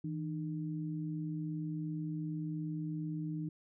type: tone pair together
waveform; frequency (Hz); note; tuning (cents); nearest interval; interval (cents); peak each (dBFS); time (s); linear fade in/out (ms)
sine; 160.8 / 303.5; E3 / D#4; -43 / -43; major seventh; 1100; -37 / -40; 0.04-3.49; 5
effects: none